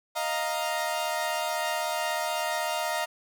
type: chord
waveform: sawtooth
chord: Eb suspended second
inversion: none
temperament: equal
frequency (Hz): 622.3 / 698.5 / 932.3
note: Eb5 / F5 / Bb5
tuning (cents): 0 / 0 / 0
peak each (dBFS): -28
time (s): 0.15-3.06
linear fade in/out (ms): 20
effects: none